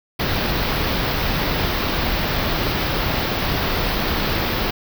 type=band-stop noise; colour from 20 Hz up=pink; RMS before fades=-21 dBFS; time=0.19-4.71 s; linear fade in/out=10 ms; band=5200 to 14000 Hz; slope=48 dB/octave; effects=none